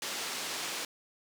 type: band-pass noise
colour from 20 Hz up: white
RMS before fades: -37 dBFS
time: 0.02-0.85 s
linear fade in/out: 2 ms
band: 210 to 6300 Hz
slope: 12 dB/octave
effects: none